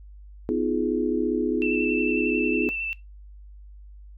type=chord; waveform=sine; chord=F half-diminished seventh; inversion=second; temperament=just; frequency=251.4 / 314.3 / 349.2 / 419.1 Hz; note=Cb4 / Eb4 / F4 / Ab4; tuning=+31 / +18 / 0 / +16 cents; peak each=-27 dBFS; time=0.49-2.69 s; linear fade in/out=0 ms
type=tone with vibrato; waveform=sine; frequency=2664 Hz; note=E7; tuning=18 cents sharp; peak=-27 dBFS; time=1.62-2.93 s; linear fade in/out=0 ms; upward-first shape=square; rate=11 Hz; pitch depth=16 cents each way
effects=noise-tail reverb RT60 0.2 s tail -19 dB re dry + added 50 Hz sine -42 dBFS peak until 4.17 s